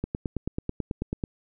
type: click train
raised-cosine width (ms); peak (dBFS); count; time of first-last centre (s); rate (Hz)
3; -15; 12; 0.04-1.238; 9.18
effects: none